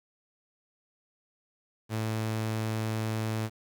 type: tone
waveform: sawtooth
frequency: 110 Hz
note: A2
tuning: in tune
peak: -25 dBFS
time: 1.89-3.5 s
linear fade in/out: 50 ms
effects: 9-bit

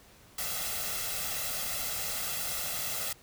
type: noise with comb filter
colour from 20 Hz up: white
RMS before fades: -34 dBFS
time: 0.38-3.13 s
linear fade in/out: 5 ms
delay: 1.5 ms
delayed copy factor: +0.75
effects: pink hiss -57 dBFS RMS until 3.22 s

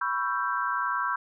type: chord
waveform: sine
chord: C# half-diminished seventh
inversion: third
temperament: equal with one note detuned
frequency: 987.8 / 1108.7 / 1339.2 / 1568 Hz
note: B5 / C#6 / E6 / G6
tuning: 0 / 0 / +27 / 0 cents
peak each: -31 dBFS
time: 0.01-1.16 s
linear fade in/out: 5 ms
effects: none

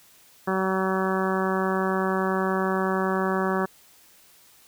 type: harmonic tone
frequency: 189.4 Hz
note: F#3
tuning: 41 cents sharp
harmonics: 1 / 2 / 3 / 4 / 5 / 6 / 7 / 8 / 9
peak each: -27 / -27 / -32 / -32 / -33 / -31 / -35 / -35 / -35 dBFS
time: 0.47-3.66 s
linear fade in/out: 10 ms
effects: white hiss -55 dBFS RMS until 4.67 s

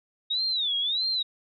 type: tone with vibrato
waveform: sine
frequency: 3710 Hz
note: A#7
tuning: 9 cents flat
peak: -24 dBFS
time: 0.3-1.23 s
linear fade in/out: 10 ms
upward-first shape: sine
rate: 1.6 Hz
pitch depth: 210 cents each way
effects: none

